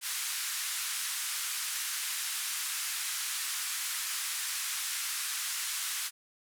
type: band-pass noise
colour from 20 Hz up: white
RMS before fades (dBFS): -35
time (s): 0.01-6.11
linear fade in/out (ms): 50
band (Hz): 1200 to 12000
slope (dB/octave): 24
effects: none